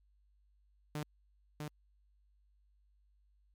sawtooth tone with echo, 150 Hz, D3, 37 cents sharp, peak -33 dBFS, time 0.95-1.03 s, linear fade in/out 2 ms, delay 650 ms, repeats 1, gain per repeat -3 dB, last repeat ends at 1.68 s, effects added 50 Hz sine -67 dBFS peak until 3.54 s + MP3 96 kbps

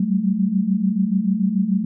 sine tone cluster, 187.3 / 194.2 / 219.1 Hz, F#3 / G3 / A3, +21 / -16 / -7 cents, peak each -21 dBFS, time 0-1.85 s, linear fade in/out 5 ms, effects none

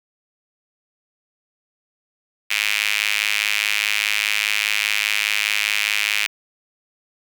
sawtooth tone with high-pass filter, 104.9 Hz, G#2, 18 cents sharp, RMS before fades -21 dBFS, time 2.5-6.27 s, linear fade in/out 10 ms, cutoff 2400 Hz, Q 3.7, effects none

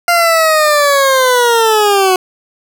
20% pulse linear sweep, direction down, 698.5 to 365.9 Hz, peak -3 dBFS, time 0.08-2.16 s, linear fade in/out 2 ms, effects none

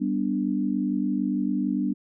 sine chord, G major, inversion none, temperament equal, 196 / 246.9 / 293.7 Hz, G3 / B3 / D4, 0 / 0 / 0 cents, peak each -27 dBFS, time 0-1.94 s, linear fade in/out 20 ms, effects none

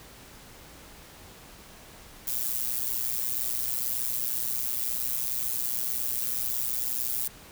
violet noise with amplitude modulation, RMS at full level -26 dBFS, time 2.27-7.28 s, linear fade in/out 5 ms, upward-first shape sine, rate 122 Hz, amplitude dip 85%, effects pink hiss -49 dBFS RMS until 7.51 s

